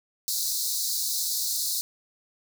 pink high-pass noise, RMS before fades -28 dBFS, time 0.28-1.81 s, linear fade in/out 0 ms, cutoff 3900 Hz, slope 96 dB/octave, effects none

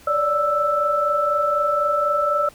sine tone cluster, 567 / 591 / 1321 Hz, C#5 / D5 / E6, +39 / +11 / +3 cents, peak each -27 / -22 / -19 dBFS, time 0.07-2.49 s, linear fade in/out 5 ms, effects pink hiss -48 dBFS RMS until 2.54 s

